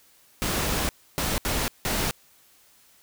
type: noise bursts at uneven times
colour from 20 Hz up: pink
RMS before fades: -26 dBFS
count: 4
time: 0.42-0.89 / 1.18-1.38 / 1.45-1.68 / 1.85-2.11 s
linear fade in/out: 0 ms
effects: white hiss -58 dBFS RMS until 3.02 s